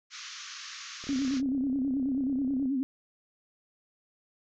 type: band-pass noise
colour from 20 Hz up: white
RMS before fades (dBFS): -43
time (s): 0.1-1.42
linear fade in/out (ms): 50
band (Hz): 1100 to 6700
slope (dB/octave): 96
type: click train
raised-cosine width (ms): 2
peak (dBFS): -34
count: 55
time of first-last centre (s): 1.04-2.657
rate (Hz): 33.4
type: tone with vibrato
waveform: sine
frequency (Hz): 267.7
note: C4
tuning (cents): +40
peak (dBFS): -26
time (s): 1.09-2.83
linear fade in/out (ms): 0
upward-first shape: sine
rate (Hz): 9.3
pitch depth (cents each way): 100
effects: none